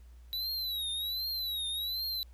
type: tone with vibrato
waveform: square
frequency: 3925 Hz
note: B7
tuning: 11 cents flat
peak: -33 dBFS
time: 0.33-2.23 s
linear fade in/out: 0 ms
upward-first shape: triangle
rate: 1.3 Hz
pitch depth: 140 cents each way
effects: added 60 Hz sine -50 dBFS peak until 2.33 s + pink hiss -69 dBFS RMS until 2.33 s